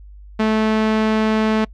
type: tone with low-pass filter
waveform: sawtooth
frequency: 218 Hz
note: A3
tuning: 16 cents flat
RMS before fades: -17 dBFS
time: 0.39-1.65 s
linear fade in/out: 10 ms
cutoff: 3300 Hz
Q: 0.68
effects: noise-tail reverb RT60 0.1 s tail -25 dB re dry + added 50 Hz sine -37 dBFS peak until 1.73 s